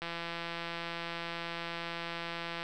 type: click train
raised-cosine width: 0.3 ms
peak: -22 dBFS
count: 442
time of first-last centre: 0.02-2.629 s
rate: 169 Hz
effects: none